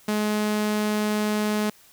sawtooth tone, 211.4 Hz, G#3, 31 cents sharp, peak -18 dBFS, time 0.08-1.7 s, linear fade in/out 5 ms, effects white hiss -54 dBFS RMS until 1.92 s

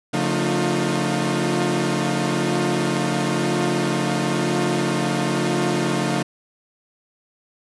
sawtooth tone cluster, 140.8 / 177.1 / 224.5 / 306.8 / 355.2 Hz, C#3 / F3 / A3 / D#4 / F4, +27 / +24 / +35 / -24 / +29 cents, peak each -22 dBFS, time 0.13-6.23 s, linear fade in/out 10 ms, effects resampled to 24000 Hz

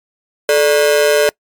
45% pulse ring-modulated tone, 512 Hz, C5, 38 cents flat, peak -6 dBFS, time 0.49-1.29 s, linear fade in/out 0 ms, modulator 77.8 Hz, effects noise-tail reverb RT60 0.1 s tail -25 dB re dry + MP3 96 kbps

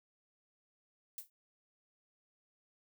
violet noise with exponential decay, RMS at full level -40 dBFS, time 1.18-1.3 s, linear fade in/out 1 ms, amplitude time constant 25 ms, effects none

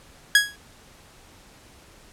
sawtooth tone with exponential decay, 1661.2 Hz, G#6, in tune, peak -6 dBFS, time 0.35-0.56 s, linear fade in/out 2 ms, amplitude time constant 44 ms, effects pink hiss -51 dBFS RMS until 2.12 s + low-pass 11000 Hz 12 dB/octave

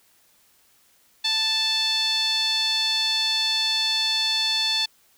sawtooth tone with band-pass filter, 880 Hz, A5, in tune, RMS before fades -23 dBFS, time 1.24-4.86 s, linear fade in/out 10 ms, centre 4000 Hz, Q 8.6, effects white hiss -60 dBFS RMS until 5.17 s

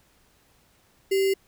sine tone with sample-and-hold, 388.2 Hz, G4, 17 cents flat, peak -19 dBFS, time 1.11-1.34 s, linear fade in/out 10 ms, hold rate 2450 Hz, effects pink hiss -62 dBFS RMS until 1.47 s

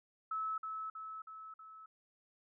sine tone with echo, 1300 Hz, E6, 24 cents flat, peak -35 dBFS, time 0.31-0.58 s, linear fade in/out 5 ms, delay 320 ms, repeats 4, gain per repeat -4 dB, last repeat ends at 1.86 s, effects none

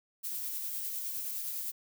violet noise with tremolo, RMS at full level -36 dBFS, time 0.23-1.72 s, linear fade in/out 20 ms, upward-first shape sine, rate 9.8 Hz, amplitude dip 25%, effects none

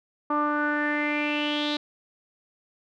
sawtooth tone with low-pass filter sweep, 296.2 Hz, D4, 15 cents sharp, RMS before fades -26 dBFS, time 0.3-1.77 s, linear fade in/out 5 ms, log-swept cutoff 1100 to 3900 Hz, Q 6.6, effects none

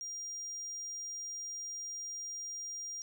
triangle tone, 5700 Hz, F8, 34 cents sharp, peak -38 dBFS, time 0.01-3.02 s, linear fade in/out 0 ms, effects none

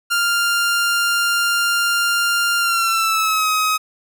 sawtooth tone with pitch glide, 1396.9 to 1266.2 Hz, F6 to D#6, 0 to +30 cents, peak -12 dBFS, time 0.1-3.78 s, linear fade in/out 20 ms, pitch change -170 cents, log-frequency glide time 2.59-3.48 s, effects none

